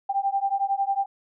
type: beating tone pair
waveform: sine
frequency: 784 / 795 Hz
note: G5 / G5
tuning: 0 / +24 cents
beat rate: 11 Hz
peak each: -25 / -25 dBFS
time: 0.09-1.06 s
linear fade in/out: 10 ms
effects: none